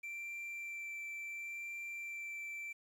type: tone with vibrato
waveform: triangle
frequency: 2347 Hz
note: D7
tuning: 2 cents flat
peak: -40 dBFS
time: 0.03-2.73 s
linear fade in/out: 10 ms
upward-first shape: sine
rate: 0.71 Hz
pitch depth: 9 cents each way
effects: 11-bit